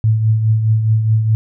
sine tone with tremolo, 110 Hz, A2, in tune, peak -8 dBFS, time 0.04-1.35 s, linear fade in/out 0 ms, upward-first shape triangle, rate 4.8 Hz, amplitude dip 55%, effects none

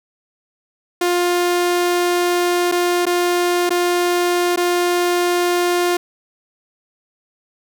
sawtooth tone with dropouts, 352.6 Hz, F4, 17 cents sharp, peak -11 dBFS, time 1.01-5.97 s, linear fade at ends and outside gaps 5 ms, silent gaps 2.716-2.721 / 3.055-3.065 / 3.694-3.705 / 4.561-4.573 s, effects none

